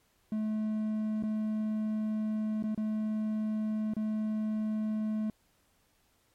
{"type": "tone with dropouts", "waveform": "triangle", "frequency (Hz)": 215.7, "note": "A3", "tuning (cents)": -34, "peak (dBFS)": -27, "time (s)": [0.32, 5.3], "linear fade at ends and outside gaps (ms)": 2, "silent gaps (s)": [[1.226, 1.235], [2.626, 2.638], [2.747, 2.776], [3.937, 3.966]], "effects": ["pink hiss -70 dBFS RMS until 6.34 s", "MP3 64 kbps"]}